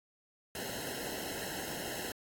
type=noise with comb filter; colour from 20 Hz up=pink; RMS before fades=-40 dBFS; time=0.55-2.12 s; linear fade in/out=2 ms; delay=0.85 ms; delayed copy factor=-1; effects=AAC 64 kbps